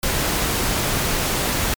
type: noise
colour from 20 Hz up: pink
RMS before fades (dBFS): -21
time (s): 0.03-1.74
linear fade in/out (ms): 2
effects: MP3 96 kbps